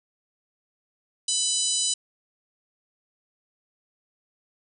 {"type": "harmonic tone", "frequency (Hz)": 996, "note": "B5", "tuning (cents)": 14, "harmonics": [3, 4, 5, 6, 7, 8, 9], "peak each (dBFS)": [-32, -29, -32, -32, -29, -31, -29], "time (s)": [1.28, 1.94], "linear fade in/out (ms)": 5, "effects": []}